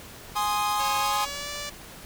45% pulse chord, Ab major, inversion none, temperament equal, 830.6 / 1046.5 / 1244.5 Hz, Ab5 / C6 / Eb6, 0 / 0 / 0 cents, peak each -27 / -29 / -29 dBFS, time 0.35-1.26 s, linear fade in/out 20 ms
5% pulse tone with pitch glide, 547 to 582.9 Hz, C#5 to D5, -23 to -13 cents, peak -21 dBFS, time 0.79-1.7 s, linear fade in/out 10 ms, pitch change +110 cents, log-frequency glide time 0.98-1.51 s
effects pink hiss -44 dBFS RMS until 2.05 s

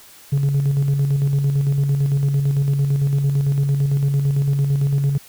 sine tone with tremolo, 140 Hz, C#3, 18 cents sharp, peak -11 dBFS, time 0.32-5.18 s, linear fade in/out 10 ms, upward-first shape square, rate 8.9 Hz, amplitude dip 45%, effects tanh soft clip ceiling -13 dBFS + white hiss -45 dBFS RMS until 5.28 s

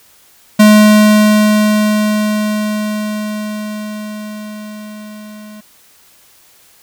square tone with level ramp, 211.9 Hz, G#3, 35 cents sharp, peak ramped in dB -3 to -32 dBFS, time 0.59-5.61 s, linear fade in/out 10 ms, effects white hiss -47 dBFS RMS until 6.82 s

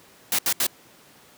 white noise bursts, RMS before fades -22 dBFS, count 3, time 0.32-0.667 s, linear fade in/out 2 ms, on 67 ms, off 73 ms, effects pink hiss -52 dBFS RMS until 1.37 s + high-pass 150 Hz 12 dB/octave

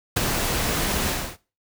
pink noise with ADSR envelope, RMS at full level -19 dBFS, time 0.16-1.37 s, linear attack 11 ms, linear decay 11 ms, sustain -5 dB, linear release 280 ms, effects noise-tail reverb RT60 0.3 s tail -18 dB re dry

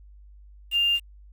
sine tone with quantisation, 2800 Hz, F7, 4 cents sharp, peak -19 dBFS, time 0.71-1 s, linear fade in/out 50 ms, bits 7, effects added 50 Hz sine -46 dBFS peak until 1.32 s

